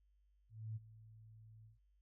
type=tone with ADSR envelope; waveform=sine; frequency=110 Hz; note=A2; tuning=in tune; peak=-40 dBFS; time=0.49-1.79 s; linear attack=270 ms; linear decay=25 ms; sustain=-17 dB; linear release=140 ms; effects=added 50 Hz sine -70 dBFS peak until 2.01 s